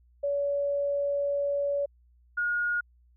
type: tone pair in turn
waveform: sine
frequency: 568 / 1435.4 Hz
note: C#5 / F6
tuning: +42 / +47 cents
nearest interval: octave + major third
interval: 1605 cents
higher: second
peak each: -25 dBFS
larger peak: neither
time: 0.23-1.86 / 2.37-2.81 s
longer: first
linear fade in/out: 10 ms
effects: added 60 Hz sine -58 dBFS peak until 3.16 s